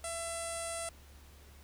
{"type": "tone with low-pass filter", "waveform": "sawtooth", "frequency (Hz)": 670, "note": "E5", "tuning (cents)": 28, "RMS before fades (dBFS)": -39, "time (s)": [0.04, 0.89], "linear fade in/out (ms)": 2, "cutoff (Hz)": 9100, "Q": 9.9, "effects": ["added 71 Hz sine -54 dBFS peak until 1.63 s", "pink hiss -60 dBFS RMS until 1.63 s"]}